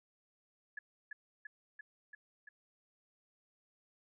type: tone with echo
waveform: sine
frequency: 1705 Hz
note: G#6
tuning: 45 cents sharp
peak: -40 dBFS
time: 0.77-0.79 s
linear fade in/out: 5 ms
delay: 340 ms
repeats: 5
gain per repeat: -2 dB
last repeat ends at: 2.49 s
effects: none